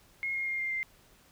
sine tone with pitch steps, 2155 / 2139 / 2123 / 2107 / 2091 Hz, C#7 / C7 / C7 / C7 / C7, -49 / +38 / +25 / +12 / -2 cents, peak -30 dBFS, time 0.23-0.83 s, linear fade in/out 0 ms, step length 120 ms, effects pink hiss -61 dBFS RMS until 1.31 s

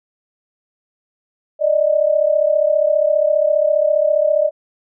sine tone pair together, 587.3 / 622.2 Hz, D5 / D#5, 0 / 0 cents, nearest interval minor second, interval 100 cents, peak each -15 dBFS, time 1.59-4.51 s, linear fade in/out 50 ms, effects none

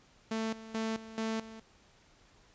sawtooth tone with tremolo, 222.3 Hz, A3, 18 cents sharp, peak -28 dBFS, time 0.31-1.6 s, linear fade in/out 5 ms, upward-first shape square, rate 2.3 Hz, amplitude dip 80%, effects pink hiss -63 dBFS RMS until 2.54 s + resampled to 16000 Hz

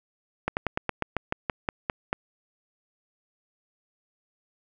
slowing click train, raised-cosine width 0.5 ms, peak -10 dBFS, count 12, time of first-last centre 0.48-2.129 s, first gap 89 ms, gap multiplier 1.1, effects none

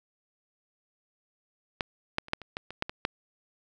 clicks, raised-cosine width 0.3 ms, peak -12 / -10 / -30 / -9 / -27 / -17 / -24 / -11 / -19 / -10 dBFS, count 10, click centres 1.808 / 2.184 / 2.284 / 2.334 / 2.417 / 2.569 / 2.706 / 2.824 / 2.895 / 3.051 s, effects none

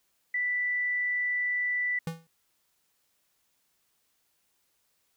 sine tone, 1975.5 Hz, B6, in tune, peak -26 dBFS, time 0.34-1.99 s, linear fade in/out 5 ms
square tone with exponential decay, 164.7 Hz, E3, 1 cent flat, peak -28 dBFS, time 2.07-2.27 s, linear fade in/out 2 ms, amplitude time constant 43 ms
effects white hiss -73 dBFS RMS until 5.16 s

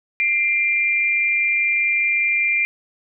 sine tone pair together, 2093 / 2382 Hz, C7 / D7, 0 / +24 cents, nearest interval major second, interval 224 cents, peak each -22 / -17 dBFS, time 0.2-2.65 s, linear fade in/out 0 ms, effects none

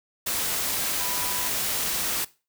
sine tone in noise, 987.8 Hz, B5, in tune, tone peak -36 dBFS, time 1-1.48 s, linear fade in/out 10 ms, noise white, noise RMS -27 dBFS, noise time 0.26-2.25 s, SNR -12 dB, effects noise-tail reverb RT60 0.3 s tail -19 dB re dry

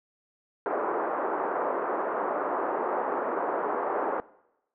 pink band-pass noise, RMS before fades -29 dBFS, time 0.66-4.2 s, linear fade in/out 0 ms, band 370 to 1300 Hz, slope 24 dB/octave, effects noise-tail reverb RT60 0.9 s tail -21 dB re dry + low-pass 2000 Hz 12 dB/octave

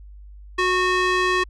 square tone with band-pass filter, 366.5 Hz, F#4, 16 cents flat, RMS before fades -20 dBFS, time 0.58-1.44 s, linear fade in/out 10 ms, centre 1800 Hz, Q 0.92, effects added 50 Hz sine -39 dBFS peak until 1.49 s + resampled to 24000 Hz

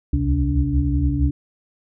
sine tone cluster, 63.3 / 69.6 / 74.1 / 132.4 / 287.8 Hz, B1 / C#2 / D2 / C3 / D4, +43 / +8 / +16 / +21 / -35 cents, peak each -23 dBFS, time 0.13-1.31 s, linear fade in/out 5 ms, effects none

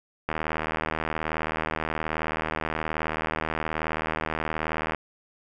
click train, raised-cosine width 0.5 ms, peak -12 dBFS, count 368, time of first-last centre 0.29-4.947 s, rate 78.8 Hz, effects none

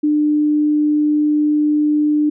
sine tone, 299.4 Hz, D4, 33 cents sharp, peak -12 dBFS, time 0.03-2.3 s, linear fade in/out 10 ms, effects none

